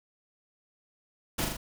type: noise with echo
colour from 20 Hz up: pink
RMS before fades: -29 dBFS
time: 1.38-1.45 s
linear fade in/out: 10 ms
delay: 40 ms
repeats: 3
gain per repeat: -3 dB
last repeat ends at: 1.57 s
effects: none

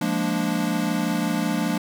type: chord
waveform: square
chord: Bb dominant seventh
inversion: second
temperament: equal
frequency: 174.61 / 207.7 / 233.1 / 293.7 Hz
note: F3 / Ab3 / Bb3 / D4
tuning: 0 / 0 / 0 / 0 cents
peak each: -28 dBFS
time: 0.01-1.78 s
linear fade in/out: 5 ms
effects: none

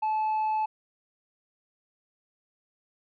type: tone with tanh clipping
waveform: sine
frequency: 866 Hz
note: A5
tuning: 28 cents flat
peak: -25 dBFS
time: 0.02-0.66 s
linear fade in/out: 10 ms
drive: 2 dB
effects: none

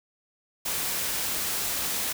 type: noise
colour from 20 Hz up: white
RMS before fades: -29 dBFS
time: 0.65-2.13 s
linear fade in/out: 10 ms
effects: none

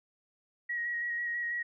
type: tone with vibrato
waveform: sine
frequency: 1900 Hz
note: A#6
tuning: 33 cents sharp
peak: -31 dBFS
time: 0.69-1.63 s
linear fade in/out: 10 ms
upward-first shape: square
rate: 6.1 Hz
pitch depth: 16 cents each way
effects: none

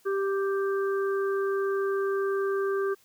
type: harmonic tone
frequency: 392.4 Hz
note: G4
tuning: 2 cents sharp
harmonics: 1 / 3 / 4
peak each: -25 / -35 / -37 dBFS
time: 0.05-2.95 s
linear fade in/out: 20 ms
effects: white hiss -62 dBFS RMS until 3.04 s

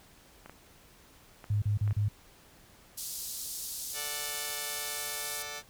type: clicks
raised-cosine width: 0.5 ms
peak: -31 dBFS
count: 5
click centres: 0.46 / 0.496 / 1.442 / 1.877 / 1.909 s
type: tone bursts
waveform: sine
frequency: 103.9 Hz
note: G#2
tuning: 1 cent sharp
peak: -25 dBFS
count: 4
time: 1.5-2.085 s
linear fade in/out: 5 ms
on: 120 ms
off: 35 ms
type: band-pass noise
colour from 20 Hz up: white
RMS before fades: -39 dBFS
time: 2.97-5.43 s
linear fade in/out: 10 ms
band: 4100 to 14000 Hz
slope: 24 dB/octave
type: chord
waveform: 5% pulse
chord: D major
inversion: second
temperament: just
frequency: 440.5 / 587.3 / 734.2 Hz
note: A4 / D5 / F#5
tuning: +2 / 0 / -14 cents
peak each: -31 / -30 / -32 dBFS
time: 3.93-5.63 s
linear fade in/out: 50 ms
effects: pink hiss -58 dBFS RMS until 5.69 s

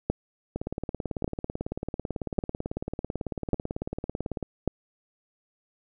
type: two click trains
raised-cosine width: 2 ms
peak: -17 / -10 dBFS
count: 71 / 5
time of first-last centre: 0.56-4.427 / 0.1-4.677 s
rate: 18.1 / 0.874 Hz
effects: none

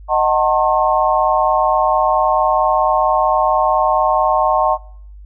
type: chord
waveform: sine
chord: D# diminished seventh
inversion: none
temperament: just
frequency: 622.3 / 746.7 / 896 / 1075.3 Hz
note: D#5 / F#5 / A5 / C6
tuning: 0 / +16 / +31 / +47 cents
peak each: -17 dBFS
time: 0.08-4.78 s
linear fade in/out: 50 ms
effects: noise-tail reverb RT60 0.6 s tail -24 dB re dry + added 50 Hz sine -34 dBFS peak until 5.25 s

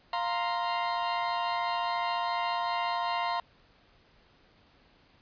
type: chord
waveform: 40% pulse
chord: F suspended fourth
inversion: none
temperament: equal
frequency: 698.5 / 932.3 / 1046.5 Hz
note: F5 / Bb5 / C6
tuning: 0 / 0 / 0 cents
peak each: -32 dBFS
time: 0.13-3.4 s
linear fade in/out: 2 ms
effects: pink hiss -62 dBFS RMS until 5.21 s + resampled to 11025 Hz

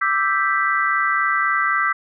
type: chord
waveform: sine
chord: E minor seventh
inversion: third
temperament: equal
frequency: 1174.7 / 1318.5 / 1568 / 1975.5 Hz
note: D6 / E6 / G6 / B6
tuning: 0 / 0 / 0 / 0 cents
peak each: -22 dBFS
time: 0.01-1.93 s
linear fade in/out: 10 ms
effects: none

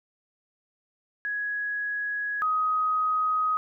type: tone pair in turn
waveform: sine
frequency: 1670 / 1257 Hz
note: G#6 / D#6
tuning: +9 / +17 cents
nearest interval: perfect fourth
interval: 492 cents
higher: first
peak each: -27 / -22 dBFS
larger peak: second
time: 1.25-2.42 / 2.42-3.57 s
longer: first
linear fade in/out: 0 ms
effects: none

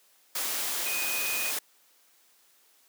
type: tone in noise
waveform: sine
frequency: 2489 Hz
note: D#7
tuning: in tune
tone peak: -32 dBFS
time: 0.86-1.51 s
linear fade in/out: 5 ms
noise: white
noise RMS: -31 dBFS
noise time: 0.35-1.59 s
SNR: -4 dB
effects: white hiss -63 dBFS RMS until 2.88 s + high-pass 300 Hz 12 dB/octave

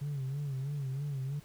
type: tone with vibrato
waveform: sine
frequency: 138.59 Hz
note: C#3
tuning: in tune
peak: -31 dBFS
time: 0.01-1.4 s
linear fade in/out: 10 ms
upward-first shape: sine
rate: 3.1 Hz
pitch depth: 99 cents each way
effects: tanh soft clip ceiling -31 dBFS + pink hiss -59 dBFS RMS until 1.44 s

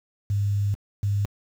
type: tone pair in turn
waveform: sine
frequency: 101.2 / 101.2 Hz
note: G#2 / G#2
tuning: -44 / -44 cents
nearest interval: unison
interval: 0 cents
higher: neither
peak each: -20 dBFS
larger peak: neither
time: 0.3-0.74 / 1.03-1.25 s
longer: first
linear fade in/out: 0 ms
effects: high-pass 60 Hz 12 dB/octave + 8-bit

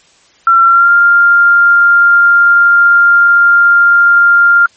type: tone with pitch glide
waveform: sine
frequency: 1358 to 1397 Hz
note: F6 to F6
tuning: -49 to 0 cents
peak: -3 dBFS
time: 0.47-4.66 s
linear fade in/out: 2 ms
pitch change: +49 cents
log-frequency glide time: 0.64-0.92 s
effects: white hiss -47 dBFS RMS until 4.76 s + MP3 32 kbps

